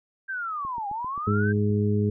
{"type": "linear two-way sweep", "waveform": "sine", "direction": "down then up", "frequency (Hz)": [1599, 790, 1599], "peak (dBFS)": -28, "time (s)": [0.28, 1.53], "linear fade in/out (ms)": 20, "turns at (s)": 0.88}
{"type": "click train", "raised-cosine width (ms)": 3, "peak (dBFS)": -31, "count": 9, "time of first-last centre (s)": [0.65, 1.705], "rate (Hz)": 7.58}
{"type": "harmonic tone", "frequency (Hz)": 103.83, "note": "G#2", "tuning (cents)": 0, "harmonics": [1, 2, 3, 4], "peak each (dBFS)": [-23, -25, -34, -28], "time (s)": [1.27, 2.1], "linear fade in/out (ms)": 5}
{"effects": []}